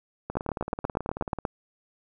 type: two click trains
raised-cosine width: 1 ms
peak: -12 / -18 dBFS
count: 10 / 21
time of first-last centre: 0.37-1.452 / 0.3-1.387 s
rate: 8.32 / 18.4 Hz
effects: none